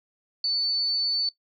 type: tone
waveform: sine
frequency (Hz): 4496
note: C#8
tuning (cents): +24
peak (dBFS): -22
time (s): 0.44-1.29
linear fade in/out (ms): 2
effects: noise-tail reverb RT60 0.1 s tail -19 dB re dry